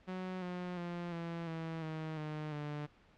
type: tone with pitch steps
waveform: sawtooth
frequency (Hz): 185 / 179.22 / 173.61 / 168.18 / 162.92 / 157.83 / 152.89 / 148.11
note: F#3 / F3 / F3 / E3 / E3 / D#3 / D#3 / D3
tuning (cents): 0 / +45 / -10 / +35 / -20 / +25 / -30 / +15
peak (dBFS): -35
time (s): 0.07-2.87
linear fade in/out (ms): 20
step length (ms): 350
effects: pink hiss -65 dBFS RMS until 3.17 s + low-pass 3000 Hz 12 dB/octave